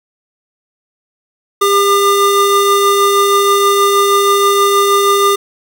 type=tone pair together; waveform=square; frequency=400 / 1206.3 Hz; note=G4 / D6; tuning=+35 / +46 cents; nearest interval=octave + perfect fifth; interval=1911 cents; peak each=-12 dBFS; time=1.61-5.36 s; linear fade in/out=10 ms; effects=none